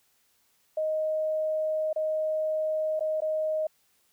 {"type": "tone with dropouts", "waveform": "sine", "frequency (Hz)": 624, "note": "D#5", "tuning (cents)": 5, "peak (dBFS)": -25, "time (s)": [0.77, 3.67], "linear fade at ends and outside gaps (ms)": 5, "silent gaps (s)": [[1.93, 1.96], [2.995, 3.006], [3.205, 3.219]], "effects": ["white hiss -68 dBFS RMS until 4.12 s"]}